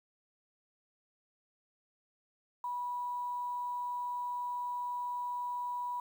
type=tone with quantisation; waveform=sine; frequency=978 Hz; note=B5; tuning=17 cents flat; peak=-34 dBFS; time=2.64-6 s; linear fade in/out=2 ms; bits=10; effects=none

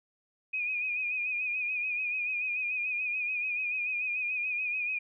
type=tone with vibrato; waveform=sine; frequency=2473 Hz; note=D#7; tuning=11 cents flat; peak=-29 dBFS; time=0.53-4.99 s; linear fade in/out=10 ms; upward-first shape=sine; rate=6.9 Hz; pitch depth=52 cents each way; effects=none

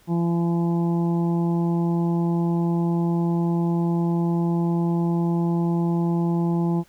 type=harmonic tone; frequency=170 Hz; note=F3; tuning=46 cents flat; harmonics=1 / 2 / 3 / 4 / 5 / 6; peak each=-20 / -26 / -41 / -38 / -34 / -42 dBFS; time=0.07-6.84 s; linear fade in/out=50 ms; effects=pink hiss -57 dBFS RMS until 6.88 s

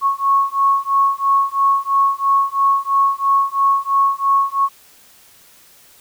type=beating tone pair; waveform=sine; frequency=1100 / 1103 Hz; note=C#6 / C#6; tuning=-14 / -9 cents; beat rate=3 Hz; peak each=-16 dBFS; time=0.01-4.69 s; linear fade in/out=50 ms; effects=white hiss -48 dBFS RMS until 6 s

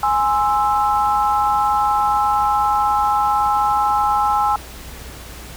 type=chord; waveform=sine; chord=Ab augmented; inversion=none; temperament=equal; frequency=830.6 / 1046.5 / 1318.5 Hz; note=Ab5 / C6 / E6; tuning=0 / 0 / 0 cents; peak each=-16 / -22 / -20 dBFS; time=0.03-4.56 s; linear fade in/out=2 ms; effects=added 60 Hz sine -37 dBFS peak until 5.56 s + pink hiss -37 dBFS RMS until 5.56 s

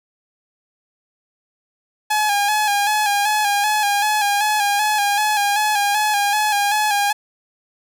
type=tone with vibrato; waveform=sawtooth; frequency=830.6 Hz; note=G#5; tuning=in tune; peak=-12 dBFS; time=2.1-7.13 s; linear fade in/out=10 ms; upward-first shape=square; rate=2.6 Hz; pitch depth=41 cents each way; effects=none

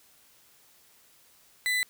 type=tone; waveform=35% pulse; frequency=2000 Hz; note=B6; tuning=21 cents sharp; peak=-23 dBFS; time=1.66-1.83 s; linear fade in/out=0 ms; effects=white hiss -60 dBFS RMS until 1.89 s

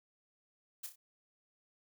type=noise with echo; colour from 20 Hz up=blue; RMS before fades=-42 dBFS; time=0.83-0.87 s; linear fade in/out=10 ms; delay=30 ms; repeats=3; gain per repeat=-7 dB; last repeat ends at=0.96 s; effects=none

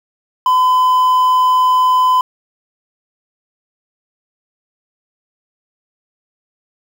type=tone with quantisation; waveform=triangle; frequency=1013 Hz; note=B5; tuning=44 cents sharp; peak=-7 dBFS; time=0.46-2.21 s; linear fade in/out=2 ms; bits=6; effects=none

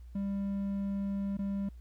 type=tone with dropouts; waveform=triangle; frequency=198.2 Hz; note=G3; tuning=19 cents sharp; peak=-29 dBFS; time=0.15-1.69 s; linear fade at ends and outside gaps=5 ms; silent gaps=1.371-1.389 s; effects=added 60 Hz sine -46 dBFS peak until 1.8 s + pink hiss -72 dBFS RMS until 1.8 s

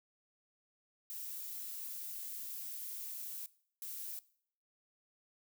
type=noise bursts at uneven times; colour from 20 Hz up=violet; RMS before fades=-44 dBFS; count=2; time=1.1-3.46 / 3.82-4.19 s; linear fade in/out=0 ms; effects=noise-tail reverb RT60 0.6 s tail -20 dB re dry

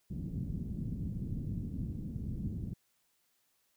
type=low-pass noise; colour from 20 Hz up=white; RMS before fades=-38 dBFS; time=0.1-2.74 s; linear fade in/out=10 ms; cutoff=210 Hz; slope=24 dB/octave; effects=white hiss -75 dBFS RMS until 3.76 s

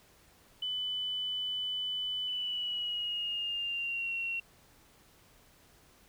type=tone with pitch glide; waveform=sine; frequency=3000 to 2735 Hz; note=F#7 to F7; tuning=+23 to -37 cents; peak=-32 dBFS; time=0.62-4.4 s; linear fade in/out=5 ms; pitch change=-160 cents; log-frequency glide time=2.25-4.13 s; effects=pink hiss -62 dBFS RMS until 6.08 s

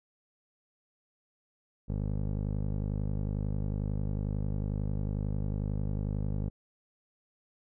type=tone with low-pass filter; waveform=15% pulse; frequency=51.1 Hz; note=G#1; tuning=27 cents flat; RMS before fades=-32 dBFS; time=1.88-6.5 s; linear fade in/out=20 ms; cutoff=390 Hz; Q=0.67; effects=none

